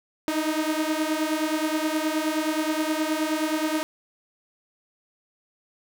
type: beating tone pair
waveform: sawtooth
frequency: 307.3 / 316.8 Hz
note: D#4 / D#4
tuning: -21 / +31 cents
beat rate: 9.5 Hz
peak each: -22 / -23 dBFS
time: 0.28-3.83 s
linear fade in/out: 0 ms
effects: none